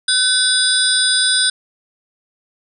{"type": "tone cluster", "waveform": "sine", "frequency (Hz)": [1518, 3494, 3892, 4949, 8840], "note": ["F#6", "A7", "B7", "D#8", "C#9"], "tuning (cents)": [44, -13, -26, -10, -6], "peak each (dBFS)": -19, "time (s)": [0.08, 1.5], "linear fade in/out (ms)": 5, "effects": []}